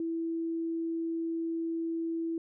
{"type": "tone", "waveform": "sine", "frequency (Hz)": 330, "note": "E4", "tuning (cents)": 2, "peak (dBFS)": -30, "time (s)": [0, 2.38], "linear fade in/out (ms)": 2, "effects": []}